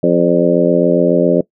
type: harmonic tone with a mistuned harmonic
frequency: 87.3 Hz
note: F2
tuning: in tune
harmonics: 2 / 3 / 4 / 5 / 6 / 7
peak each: -16 / -16 / -16 / -16 / -16 / -16 dBFS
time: 0.03-1.41 s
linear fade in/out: 5 ms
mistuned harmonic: 7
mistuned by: -32 cents
effects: noise-tail reverb RT60 0.1 s tail -20 dB re dry